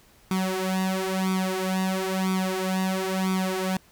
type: tone with flanger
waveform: sawtooth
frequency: 188.2 Hz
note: F#3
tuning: 30 cents sharp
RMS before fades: -26 dBFS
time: 0.31-3.77 s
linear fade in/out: 2 ms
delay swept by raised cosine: 0.85 to 4.25 ms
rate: 1 Hz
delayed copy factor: +0.85
effects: pink hiss -57 dBFS RMS until 3.91 s